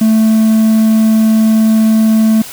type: tone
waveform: triangle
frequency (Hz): 220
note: A3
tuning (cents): 0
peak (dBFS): -4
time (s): 0.01-2.42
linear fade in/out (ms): 5
effects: white hiss -29 dBFS RMS until 2.52 s